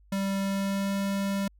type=tone with pitch glide; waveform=square; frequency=195.7 to 197.4 Hz; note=G3 to G3; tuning=-3 to +12 cents; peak=-27 dBFS; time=0.12-1.48 s; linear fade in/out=5 ms; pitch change=+15 cents; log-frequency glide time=0.4-0.93 s; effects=added 50 Hz sine -55 dBFS peak until 1.59 s